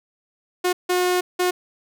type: tone bursts at uneven times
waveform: sawtooth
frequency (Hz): 361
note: F#4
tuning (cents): -43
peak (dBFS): -14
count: 3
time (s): 0.64-0.73 / 0.89-1.21 / 1.39-1.51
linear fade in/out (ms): 10
effects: none